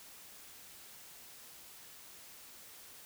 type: silence
effects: white hiss -54 dBFS RMS until 3.05 s